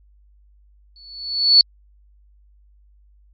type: tone with exponential growth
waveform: sine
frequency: 4435 Hz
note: C#8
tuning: in tune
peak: -5 dBFS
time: 0.96-1.61 s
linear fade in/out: 1 ms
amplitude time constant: 140 ms
effects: added 50 Hz sine -50 dBFS peak until 3.33 s + MP3 32 kbps